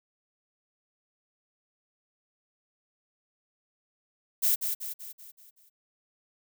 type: noise with echo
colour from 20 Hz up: violet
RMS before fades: -24 dBFS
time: 4.42-4.56 s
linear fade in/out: 20 ms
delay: 190 ms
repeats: 6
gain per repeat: -6 dB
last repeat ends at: 5.7 s
effects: none